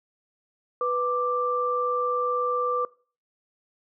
sine tone pair together, 493.9 / 1178.1 Hz, B4 / D6, 0 / +5 cents, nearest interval octave + minor third, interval 1505 cents, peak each -26 / -25 dBFS, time 0.81-2.85 s, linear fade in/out 2 ms, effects noise-tail reverb RT60 0.4 s tail -22 dB re dry

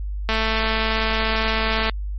click train, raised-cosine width 0.3 ms, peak -6 dBFS, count 356, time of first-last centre 0.29-1.896 s, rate 221 Hz, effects added 50 Hz sine -24 dBFS peak until 2.18 s + MP3 32 kbps

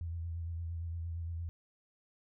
sine tone with vibrato, 83.8 Hz, E2, 29 cents sharp, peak -36 dBFS, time 0.01-1.49 s, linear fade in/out 0 ms, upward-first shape sine, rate 8.7 Hz, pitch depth 37 cents each way, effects none

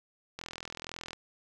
click train, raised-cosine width 0.2 ms, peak -22 dBFS, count 32, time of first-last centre 0.39-1.132 s, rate 41.8 Hz, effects none

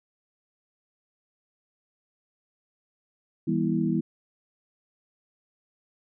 sine tone cluster, 162.9 / 197.8 / 241.5 / 326.1 Hz, E3 / G3 / B3 / E4, -20 / +16 / -39 / -19 cents, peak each -28 dBFS, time 3.47-4.01 s, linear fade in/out 10 ms, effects none

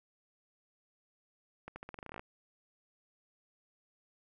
accelerating click train, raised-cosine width 0.5 ms, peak -29 dBFS, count 14, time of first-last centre 1.68-2.195 s, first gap 80 ms, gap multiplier 0.87, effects none

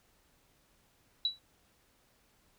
sine tone with exponential decay, 3927 Hz, B7, 11 cents flat, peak -24 dBFS, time 1.25-1.39 s, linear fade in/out 2 ms, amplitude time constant 30 ms, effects pink hiss -69 dBFS RMS until 2.58 s

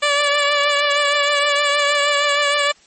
10% pulse tone with vibrato, 578 Hz, D5, 28 cents flat, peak -6 dBFS, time 0.02-2.72 s, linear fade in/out 10 ms, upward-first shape triangle, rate 6.4 Hz, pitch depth 34 cents each way, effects white hiss -51 dBFS RMS until 2.86 s + MP3 32 kbps

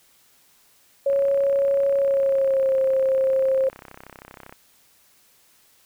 sine tone with pitch glide, 554.4 to 531.5 Hz, C#5 to C5, 0 to +27 cents, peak -17 dBFS, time 1.06-3.69 s, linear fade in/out 5 ms, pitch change -73 cents, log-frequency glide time 1.98-2.78 s
click train, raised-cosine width 0.5 ms, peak -25 dBFS, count 113, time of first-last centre 1.1-4.525 s, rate 32.7 Hz
effects white hiss -58 dBFS RMS until 5.85 s

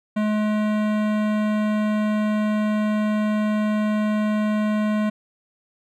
sine tone with hard clipping, 212.5 Hz, G#3, 40 cents sharp, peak -21 dBFS, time 0.16-5.1 s, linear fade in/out 10 ms, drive 18 dB, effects none

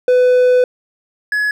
triangle tone pair in turn, 500 / 1691.5 Hz, B4 / G#6, +21 / +31 cents, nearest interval octave + major sixth, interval 2110 cents, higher second, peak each -6 / -12 dBFS, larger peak first, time 0.08-0.64 / 1.32-1.51 s, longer first, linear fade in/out 2 ms, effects none

